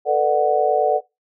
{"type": "chord", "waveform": "sine", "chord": "B minor seventh", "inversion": "third", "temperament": "just", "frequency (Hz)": [444.5, 493.9, 592.7, 740.8], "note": ["A4", "B4", "D5", "F#5"], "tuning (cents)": [18, 0, 16, 2], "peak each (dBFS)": [-20, -23, -20, -18], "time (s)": [0.05, 1.01], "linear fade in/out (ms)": 50, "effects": ["noise-tail reverb RT60 0.2 s tail -20 dB re dry"]}